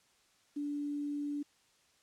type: tone with quantisation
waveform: sine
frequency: 290.2 Hz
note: D4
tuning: 21 cents flat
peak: -34 dBFS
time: 0.56-1.43 s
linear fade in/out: 10 ms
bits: 10
effects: white hiss -69 dBFS RMS until 2.02 s + low-pass 8000 Hz 12 dB/octave